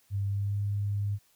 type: tone with pitch glide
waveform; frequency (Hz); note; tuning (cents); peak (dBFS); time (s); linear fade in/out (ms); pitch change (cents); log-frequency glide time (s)
sine; 99.5 to 101.65; G2 to G#2; +26 to -37; -27; 0.1-1.19; 50; +37; 0.28-0.58
effects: white hiss -66 dBFS RMS until 1.35 s